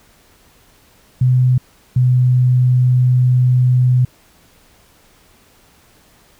sine tone pair in turn, 126.8 / 125.85 Hz, B2 / B2, +46 / +33 cents, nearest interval unison, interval 13 cents, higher first, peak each -9 dBFS, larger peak neither, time 1.21-1.58 / 1.96-4.05 s, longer second, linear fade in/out 5 ms, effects pink hiss -51 dBFS RMS until 6.39 s

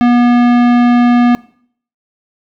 sine tone with tanh clipping, 241.9 Hz, B3, 36 cents flat, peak -8 dBFS, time 0.01-1.35 s, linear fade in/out 0 ms, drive 18 dB, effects noise-tail reverb RT60 0.6 s tail -22 dB re dry

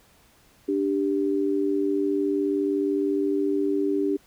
sine tone pair together, 293.7 / 393.2 Hz, D4 / G4, 0 / +5 cents, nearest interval perfect fourth, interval 505 cents, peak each -24 dBFS, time 0.68-4.17 s, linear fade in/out 10 ms, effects pink hiss -58 dBFS RMS until 4.26 s

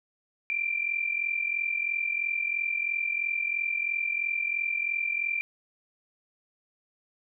sine tone pair together, 2354 / 2397 Hz, D7 / D7, +3 / +35 cents, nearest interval unison, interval 32 cents, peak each -28 / -31 dBFS, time 0.5-5.41 s, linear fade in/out 0 ms, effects none

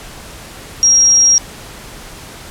sine tone, 5630 Hz, F8, 13 cents sharp, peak -6 dBFS, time 0.83-1.38 s, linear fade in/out 0 ms, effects pink hiss -33 dBFS RMS until 2.5 s + low-pass 12000 Hz 12 dB/octave

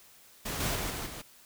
pink noise with level steps, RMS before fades -35 / -31 / -34 / -37 / -42 dBFS, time 0.45-1.22 s, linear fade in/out 10 ms, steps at 0.6 / 0.75 / 0.9 / 1.06 s, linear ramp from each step 5 ms, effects white hiss -57 dBFS RMS until 1.45 s

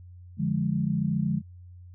sine chord, D diminished, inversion none, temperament equal with one note detuned, 146.83 / 174.61 / 208.3 Hz, D3 / F3 / Ab3, 0 / 0 / +5 cents, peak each -28 dBFS, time 0.37-1.42 s, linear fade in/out 50 ms, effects added 89 Hz sine -44 dBFS peak until 1.94 s

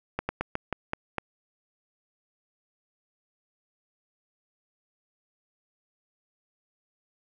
slowing click train, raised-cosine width 0.5 ms, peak -13 dBFS, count 7, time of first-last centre 0.19-1.183 s, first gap 100 ms, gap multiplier 1.2, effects none

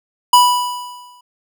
square tone with exponential decay, 984 Hz, B5, 7 cents flat, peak -5 dBFS, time 0.33-1.21 s, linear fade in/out 5 ms, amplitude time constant 190 ms, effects none

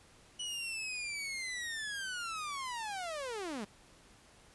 sawtooth linear sweep, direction down, 2960 to 189.1 Hz, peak -34 dBFS, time 0.39-3.65 s, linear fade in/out 10 ms, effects pink hiss -61 dBFS RMS until 4.54 s + resampled to 24000 Hz

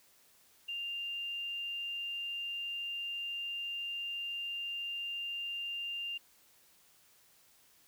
sine tone, 2794 Hz, F7, in tune, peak -36 dBFS, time 0.68-6.18 s, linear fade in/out 10 ms, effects white hiss -65 dBFS RMS until 7.87 s

